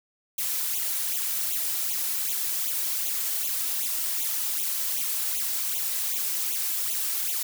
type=noise with flanger; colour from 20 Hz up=blue; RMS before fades=-28 dBFS; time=0.38-7.43 s; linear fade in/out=5 ms; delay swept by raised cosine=0.29 to 3.09 ms; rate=2.6 Hz; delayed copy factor=+1; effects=none